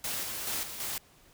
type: noise with level steps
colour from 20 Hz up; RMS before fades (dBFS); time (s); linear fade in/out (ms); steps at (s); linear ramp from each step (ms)
white; -34 / -37 / -33 / -41 / -35; 0.04-0.98; 2; 0.23 / 0.47 / 0.63 / 0.8; 2
effects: pink hiss -60 dBFS RMS until 1.33 s